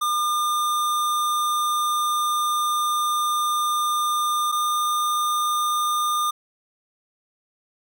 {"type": "tone pair in turn", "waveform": "square", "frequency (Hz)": [1205, 1209.5], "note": ["D6", "D#6"], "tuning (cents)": [44, -49], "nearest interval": "unison", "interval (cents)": 7, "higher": "second", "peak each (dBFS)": -21, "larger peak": "neither", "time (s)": [[0.01, 4.52], [4.52, 6.31]], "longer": "first", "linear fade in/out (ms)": 10, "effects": []}